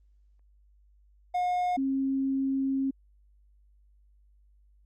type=tone pair in turn; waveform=triangle / sine; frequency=719 / 269.3 Hz; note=F#5 / C#4; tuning=-50 / -50 cents; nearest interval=octave + perfect fourth; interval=1700 cents; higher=first; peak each=-23 / -25 dBFS; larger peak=first; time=1.34-1.77 / 1.77-2.91 s; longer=second; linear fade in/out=10 ms; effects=added 50 Hz sine -58 dBFS peak until 4.85 s + Opus 24 kbps